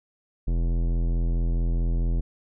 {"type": "tone with tanh clipping", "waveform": "sine", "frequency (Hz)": 42.3, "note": "E1", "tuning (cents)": 45, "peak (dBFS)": -23, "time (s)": [0.47, 2.21], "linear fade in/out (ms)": 10, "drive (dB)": 17, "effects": []}